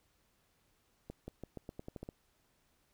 accelerating click train, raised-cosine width 2 ms, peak -30 dBFS, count 10, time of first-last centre 1.1-2.089 s, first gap 180 ms, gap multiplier 0.87, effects pink hiss -74 dBFS RMS until 2.93 s

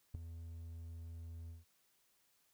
triangle tone with ADSR envelope, 83 Hz, E2, 12 cents sharp, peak -33 dBFS, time 0.14-1.65 s, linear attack 9 ms, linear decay 7 ms, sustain -11 dB, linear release 160 ms, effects white hiss -75 dBFS RMS until 2.53 s

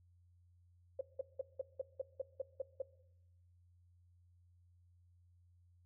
sine tone bursts, 533 Hz, C5, 32 cents sharp, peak -35 dBFS, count 10, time 0.99-2.82 s, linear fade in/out 5 ms, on 21 ms, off 180 ms, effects noise-tail reverb RT60 0.9 s tail -19 dB re dry + added 88 Hz sine -65 dBFS peak until 5.85 s

